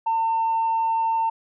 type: tone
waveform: sine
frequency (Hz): 903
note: A5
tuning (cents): +45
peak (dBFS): -18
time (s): 0.06-1.3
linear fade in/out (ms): 10
effects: tanh soft clip ceiling -16 dBFS